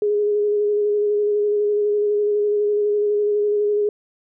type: tone with vibrato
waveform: sine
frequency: 415.3 Hz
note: G#4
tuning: in tune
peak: -16 dBFS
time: 0.02-3.89 s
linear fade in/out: 2 ms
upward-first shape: square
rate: 12 Hz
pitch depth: 15 cents each way
effects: none